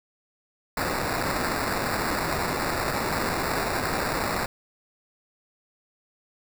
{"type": "noise with sample-and-hold", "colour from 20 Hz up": "white", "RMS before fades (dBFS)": -27, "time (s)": [0.77, 4.46], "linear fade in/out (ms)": 2, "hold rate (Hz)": 3150, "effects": []}